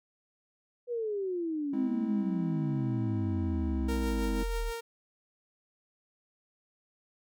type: exponential sweep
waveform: sine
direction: down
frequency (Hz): 493.9 to 36.48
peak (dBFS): -30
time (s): 0.87-4.73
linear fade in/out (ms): 50
type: chord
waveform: triangle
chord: Ab augmented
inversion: none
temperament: just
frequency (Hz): 207.7 / 259.6 / 324.5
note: Ab3 / C4 / E4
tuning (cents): 0 / -13 / -27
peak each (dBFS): -34 / -34 / -34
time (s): 1.73-4.43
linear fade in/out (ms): 5
type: tone with tremolo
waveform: sawtooth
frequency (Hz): 462.4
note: A#4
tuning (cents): -14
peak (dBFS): -30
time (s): 3.88-4.81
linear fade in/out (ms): 10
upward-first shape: triangle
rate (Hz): 6.2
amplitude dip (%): 45
effects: none